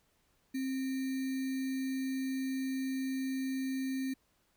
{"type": "tone with sample-and-hold", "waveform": "sine", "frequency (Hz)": 264.3, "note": "C4", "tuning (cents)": 18, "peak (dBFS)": -32, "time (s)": [0.54, 4.14], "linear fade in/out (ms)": 10, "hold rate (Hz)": 2100, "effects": ["pink hiss -73 dBFS RMS until 4.56 s"]}